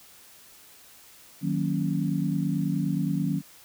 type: chord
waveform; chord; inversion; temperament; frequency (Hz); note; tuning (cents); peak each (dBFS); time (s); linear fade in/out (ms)
sine; D# minor seventh; none; equal; 155.56 / 185 / 233.1 / 277.2; D#3 / F#3 / A#3 / C#4; 0 / 0 / 0 / 0; -28 / -28 / -33 / -30; 1.41-3.42; 50
effects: white hiss -52 dBFS RMS until 3.64 s